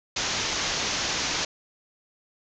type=low-pass noise; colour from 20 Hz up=white; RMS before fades=-28 dBFS; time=0.16-1.45 s; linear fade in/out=5 ms; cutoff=6800 Hz; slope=96 dB/octave; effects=none